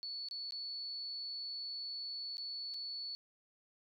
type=tone with dropouts; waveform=sine; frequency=4435 Hz; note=C#8; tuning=in tune; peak=-40 dBFS; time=0.03-3.15 s; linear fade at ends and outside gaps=0 ms; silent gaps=0.286-0.311 / 0.508-0.522 / 2.37-2.381 / 2.739-2.743 s; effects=none